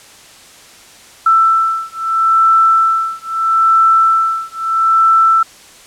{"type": "beating tone pair", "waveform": "sine", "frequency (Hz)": [1329, 1329.77], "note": ["E6", "E6"], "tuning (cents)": [14, 15], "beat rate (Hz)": 0.77, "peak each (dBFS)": [-12, -12], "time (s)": [1.26, 5.43], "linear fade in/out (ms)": 5, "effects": ["white hiss -40 dBFS RMS until 5.86 s", "low-pass 9000 Hz 12 dB/octave"]}